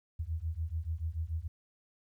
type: beating tone pair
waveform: sine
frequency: 77.78 / 84.68 Hz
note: D#2 / E2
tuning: 0 / +47 cents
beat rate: 6.9 Hz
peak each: -36 / -36 dBFS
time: 0.19-1.48 s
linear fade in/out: 10 ms
effects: 12-bit